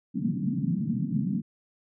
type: band-pass noise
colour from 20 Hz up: pink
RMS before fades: -28 dBFS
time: 0.14-1.42 s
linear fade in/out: 20 ms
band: 140 to 250 Hz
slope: 48 dB/octave
effects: none

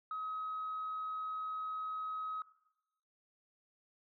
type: tone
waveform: sine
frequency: 1271 Hz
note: D#6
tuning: 36 cents sharp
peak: -36 dBFS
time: 0.11-2.42 s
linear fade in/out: 2 ms
effects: noise-tail reverb RT60 0.9 s tail -17 dB re dry + tanh soft clip ceiling -33 dBFS

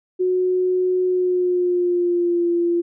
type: tone with pitch glide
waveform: sine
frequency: 366.7 to 344.1 Hz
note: F#4 to F4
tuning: -15 to -26 cents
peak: -16 dBFS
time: 0.19-2.82 s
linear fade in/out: 20 ms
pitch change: -111 cents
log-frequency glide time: 1.05-2.49 s
effects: none

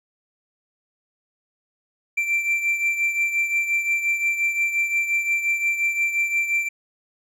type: beating tone pair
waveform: triangle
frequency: 2349 / 2354.7 Hz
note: D7 / D7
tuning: 0 / +4 cents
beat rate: 5.7 Hz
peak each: -19 / -26 dBFS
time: 2.17-6.69 s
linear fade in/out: 10 ms
effects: none

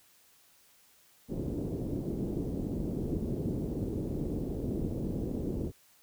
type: low-pass noise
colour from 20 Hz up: white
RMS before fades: -34 dBFS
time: 1.28-5.72 s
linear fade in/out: 50 ms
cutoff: 370 Hz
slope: 24 dB/octave
effects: white hiss -63 dBFS RMS until 6.02 s

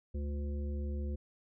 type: harmonic tone with a mistuned harmonic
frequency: 72.6 Hz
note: D2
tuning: 19 cents flat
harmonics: 1 / 3 / 5 / 7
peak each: -34 / -44 / -48 / -51 dBFS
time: 0.14-1.16 s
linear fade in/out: 10 ms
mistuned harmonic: 5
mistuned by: -35 cents
effects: none

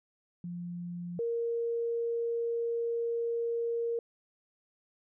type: tone pair in turn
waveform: sine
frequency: 174.61 / 466.2 Hz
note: F3 / A#4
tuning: 0 / 0 cents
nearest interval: octave + perfect fourth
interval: 1700 cents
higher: second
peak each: -36 / -29 dBFS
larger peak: second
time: 0.44-1.19 / 1.19-3.99 s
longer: second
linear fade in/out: 2 ms
effects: none

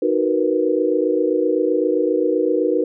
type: chord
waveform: sine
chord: B major seventh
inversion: first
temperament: equal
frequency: 311.1 / 370 / 466.2 / 493.9 Hz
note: D#4 / F#4 / A#4 / B4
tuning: 0 / 0 / 0 / 0 cents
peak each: -21 dBFS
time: 0.02-2.84 s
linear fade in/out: 5 ms
effects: none

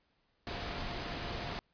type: tone in noise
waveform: sine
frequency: 698.5 Hz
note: F5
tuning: in tune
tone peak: -48 dBFS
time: 0.47-1.59 s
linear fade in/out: 0 ms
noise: pink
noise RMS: -39 dBFS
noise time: 0.47-1.59 s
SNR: -12 dB
effects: pink hiss -75 dBFS RMS until 1.73 s + resampled to 11025 Hz

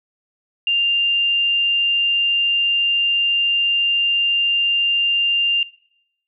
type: tone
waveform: sine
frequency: 2794 Hz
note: F7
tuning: in tune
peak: -15 dBFS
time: 0.67-5.63 s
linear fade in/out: 2 ms
effects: noise-tail reverb RT60 0.8 s tail -21 dB re dry

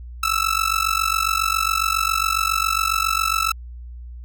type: tone with amplitude modulation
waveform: sawtooth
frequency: 1317 Hz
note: E6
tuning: 2 cents flat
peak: -11 dBFS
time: 0.23-3.52 s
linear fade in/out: 5 ms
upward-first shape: sine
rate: 47.3 Hz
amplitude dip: 90%
effects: added 60 Hz sine -33 dBFS peak until 4.24 s

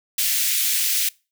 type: high-pass noise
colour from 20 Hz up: white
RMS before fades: -21 dBFS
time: 0.18-1.09 s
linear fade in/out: 5 ms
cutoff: 2100 Hz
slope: 24 dB/octave
effects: noise-tail reverb RT60 0.3 s tail -24 dB re dry

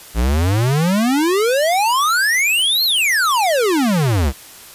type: exponential two-way sweep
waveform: square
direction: up then down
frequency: 53.8 to 4365 to 61.6 Hz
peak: -14 dBFS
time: 0.14-4.33 s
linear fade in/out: 50 ms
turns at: 2.84 s
effects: white hiss -39 dBFS RMS until 4.74 s + resampled to 32000 Hz

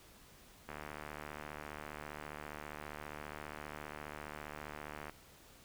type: click train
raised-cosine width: 0.5 ms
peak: -29 dBFS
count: 331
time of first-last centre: 0.69-5.096 s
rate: 74.9 Hz
effects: pink hiss -60 dBFS RMS until 5.64 s

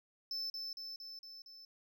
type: tone with echo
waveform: triangle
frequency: 5274 Hz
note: E8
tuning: in tune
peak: -36 dBFS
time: 0.31-0.5 s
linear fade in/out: 2 ms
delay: 230 ms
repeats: 5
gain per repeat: -3 dB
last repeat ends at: 1.65 s
effects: none

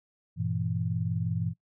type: chord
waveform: sine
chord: E diminished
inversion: first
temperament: just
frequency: 98.89 / 118.67 / 164.81 Hz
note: G2 / Bb2 / E3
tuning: +16 / +31 / 0 cents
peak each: -32 / -32 / -31 dBFS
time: 0.36-1.54 s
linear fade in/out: 50 ms
effects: noise-tail reverb RT60 0.1 s tail -19 dB re dry

